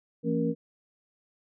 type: tone cluster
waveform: sine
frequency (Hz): 166.9 / 226.9 / 276.5 / 471.5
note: E3 / A#3 / C#4 / A#4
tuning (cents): +22 / -47 / -4 / +20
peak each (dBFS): -30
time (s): 0.23-0.55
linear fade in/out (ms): 50
effects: none